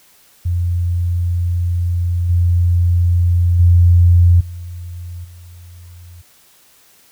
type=tone with level steps; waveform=sine; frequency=87.3 Hz; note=F2; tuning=in tune; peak=-14 / -10 / -6 / -26 / -35 dBFS; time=0.45-6.22 s; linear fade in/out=10 ms; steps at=2.29 / 3.59 / 4.4 / 5.24 s; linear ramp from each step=10 ms; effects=white hiss -50 dBFS RMS until 7.11 s

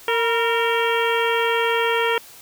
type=harmonic tone with a mistuned harmonic; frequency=460 Hz; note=A#4; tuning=23 cents flat; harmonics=1 / 2 / 3 / 4 / 5 / 6 / 7; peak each=-21 / -24 / -26 / -27 / -28 / -29 / -29 dBFS; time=0.08-2.18 s; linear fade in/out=2 ms; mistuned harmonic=2; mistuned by=+62 cents; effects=white hiss -44 dBFS RMS until 2.41 s

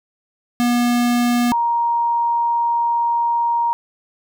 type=tone pair in turn; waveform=square / sine; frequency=241.3 / 938.8 Hz; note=B3 / A#5; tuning=-40 / +12 cents; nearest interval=2 octaves; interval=2352 cents; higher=second; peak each=-15 dBFS; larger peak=neither; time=0.6-1.52 / 1.52-3.73 s; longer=second; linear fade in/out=0 ms; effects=none

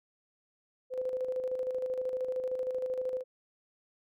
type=tone with tremolo; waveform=sine; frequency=511 Hz; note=C5; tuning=41 cents flat; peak=-29 dBFS; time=0.9-3.24 s; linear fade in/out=50 ms; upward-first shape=square; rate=13 Hz; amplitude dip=45%; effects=none

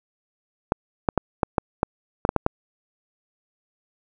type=clicks; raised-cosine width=1 ms; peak=-4 dBFS; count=10; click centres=0.721 / 1.088 / 1.177 / 1.432 / 1.582 / 1.831 / 2.251 / 2.291 / 2.363 / 2.464 s; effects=none

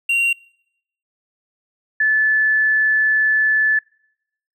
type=tone pair in turn; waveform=triangle / sine; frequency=2758 / 1737.4 Hz; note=F7 / A6; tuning=-22 / -22 cents; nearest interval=minor sixth; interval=800 cents; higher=first; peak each=-13 dBFS; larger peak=neither; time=0.09-0.33 / 2-3.79 s; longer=second; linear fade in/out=5 ms; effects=noise-tail reverb RT60 0.8 s tail -26 dB re dry

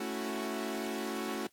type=chord; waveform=sawtooth; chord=F# minor seventh; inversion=first; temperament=equal; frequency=220 / 277.2 / 329.6 / 370 Hz; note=A3 / C#4 / E4 / F#4; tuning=0 / 0 / 0 / 0 cents; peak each=-35 / -37 / -38 / -35 dBFS; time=0-1.47 s; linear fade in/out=5 ms; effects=white hiss -71 dBFS RMS until 1.52 s + AAC 64 kbps

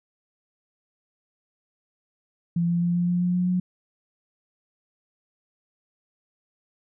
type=tone with pitch steps; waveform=sine; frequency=170.6 / 172.08 / 173.58 / 175.09 / 176.62 / 178.15 / 179.7 / 181.27 Hz; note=F3 / F3 / F3 / F3 / F3 / F3 / F3 / F#3; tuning=-40 / -25 / -10 / +5 / +20 / +35 / +50 / -35 cents; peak=-20 dBFS; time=2.56-3.6 s; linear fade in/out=5 ms; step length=130 ms; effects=none

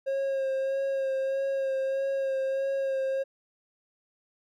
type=tone with vibrato; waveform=triangle; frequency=539 Hz; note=C#5; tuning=49 cents flat; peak=-24 dBFS; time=0.06-3.24 s; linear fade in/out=20 ms; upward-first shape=sine; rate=1.6 Hz; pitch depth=21 cents each way; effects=none

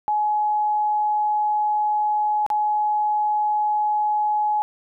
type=tone with dropouts; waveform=sine; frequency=844 Hz; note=G#5; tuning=28 cents sharp; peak=-18 dBFS; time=0.08-4.62 s; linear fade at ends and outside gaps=0 ms; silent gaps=2.464-2.502 s; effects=none

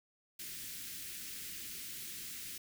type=band-stop noise; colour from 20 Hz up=white; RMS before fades=-45 dBFS; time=0.39-2.58 s; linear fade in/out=5 ms; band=360 to 1700 Hz; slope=24 dB/octave; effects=none

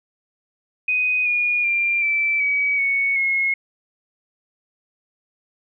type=tone with pitch steps; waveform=sine; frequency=2498 / 2440 / 2382 / 2327 / 2272 / 2219 / 2167 Hz; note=D#7 / D#7 / D7 / D7 / C#7 / C#7 / C#7; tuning=+6 / -34 / +24 / -17 / +42 / +1 / -40 cents; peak=-17 dBFS; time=0.88-3.54 s; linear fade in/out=5 ms; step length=380 ms; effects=none

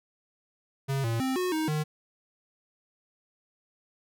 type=tone with pitch steps; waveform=square; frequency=136.5 / 114.8 / 262.1 / 364.5 / 314.1 / 152.8 Hz; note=C#3 / A#2 / C4 / F#4 / D#4 / D#3; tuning=-26 / -26 / +3 / -26 / +16 / -31 cents; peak=-27 dBFS; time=0.88-1.84 s; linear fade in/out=20 ms; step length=160 ms; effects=none

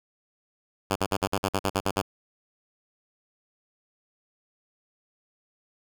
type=tone bursts; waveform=5% pulse; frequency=97.5 Hz; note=G2; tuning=9 cents flat; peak=-12 dBFS; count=11; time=0.9-2.017 s; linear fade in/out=10 ms; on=57 ms; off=49 ms; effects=none

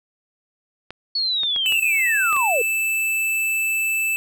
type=clicks; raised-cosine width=0.3 ms; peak=-17 dBFS; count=6; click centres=0.906 / 1.434 / 1.562 / 1.723 / 2.328 / 2.365 s
type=linear sweep; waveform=sine; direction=down; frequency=4435 to 432.9 Hz; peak=-19 dBFS; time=1.15-2.62 s; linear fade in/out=5 ms
type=tone; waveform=square; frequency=2637 Hz; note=E7; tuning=in tune; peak=-20 dBFS; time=1.66-4.16 s; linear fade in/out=0 ms
effects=none

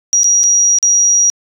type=tone with dropouts; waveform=triangle; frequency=5750 Hz; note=F8; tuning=50 cents sharp; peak=-4 dBFS; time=0.13-1.3 s; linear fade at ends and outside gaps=0 ms; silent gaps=0.233-0.243 / 0.433-0.438 / 0.786-0.828 s; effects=tanh soft clip ceiling -6 dBFS

